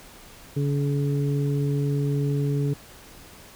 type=harmonic tone; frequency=142.2 Hz; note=C#3; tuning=45 cents sharp; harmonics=1 / 2 / 3; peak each=-22 / -30 / -31 dBFS; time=0.56-2.74 s; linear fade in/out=10 ms; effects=pink hiss -47 dBFS RMS until 3.55 s